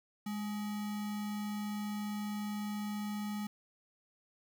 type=tone with sample-and-hold; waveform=sine; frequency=207.7 Hz; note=G#3; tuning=in tune; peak=-35 dBFS; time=0.26-3.47 s; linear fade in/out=5 ms; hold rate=1050 Hz; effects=none